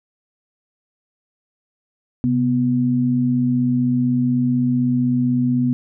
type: tone pair together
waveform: sine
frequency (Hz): 130.81 / 246.7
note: C3 / B3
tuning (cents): 0 / -2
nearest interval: major seventh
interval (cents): 1098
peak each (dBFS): -21 / -16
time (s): 2.24-5.73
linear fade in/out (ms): 0
effects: none